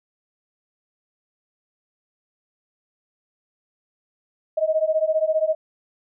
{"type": "beating tone pair", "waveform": "sine", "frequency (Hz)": [622.3, 637.3], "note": ["D#5", "D#5"], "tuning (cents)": [0, 41], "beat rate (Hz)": 15, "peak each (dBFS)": -21, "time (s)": [4.57, 5.55], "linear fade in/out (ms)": 10, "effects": []}